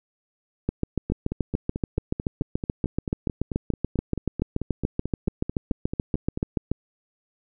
two click trains, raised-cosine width 3 ms, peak -15 / -10 dBFS, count 25 / 43, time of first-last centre 1.1-6.375 / 0.69-6.716 s, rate 4.55 / 6.97 Hz, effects none

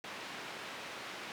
white band-pass noise, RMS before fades -45 dBFS, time 0.04-1.32 s, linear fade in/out 0 ms, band 170 to 2700 Hz, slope 12 dB/octave, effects none

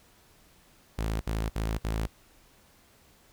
sawtooth tone bursts, 54.5 Hz, A1, 16 cents flat, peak -24 dBFS, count 4, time 0.98-2.071 s, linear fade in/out 10 ms, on 230 ms, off 57 ms, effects pink hiss -60 dBFS RMS until 3.32 s

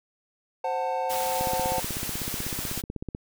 triangle chord, F# diminished, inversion second, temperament equal with one note detuned, 523.3 / 740 / 890.2 Hz, C5 / F#5 / A5, 0 / 0 / +20 cents, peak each -28 dBFS, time 0.64-1.8 s, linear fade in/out 5 ms
white noise, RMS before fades -33 dBFS, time 1.09-2.82 s, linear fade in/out 20 ms
click train, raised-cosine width 3 ms, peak -20 dBFS, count 29, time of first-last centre 1.41-3.149 s, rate 16.1 Hz
effects none

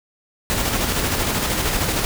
pink noise with tremolo, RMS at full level -20 dBFS, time 0.5-2.05 s, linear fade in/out 0 ms, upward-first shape square, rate 13 Hz, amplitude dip 30%, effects none

